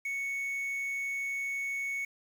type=tone with quantisation; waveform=triangle; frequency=2217 Hz; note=C#7; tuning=in tune; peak=-30 dBFS; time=0.05-2.05 s; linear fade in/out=5 ms; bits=9; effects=none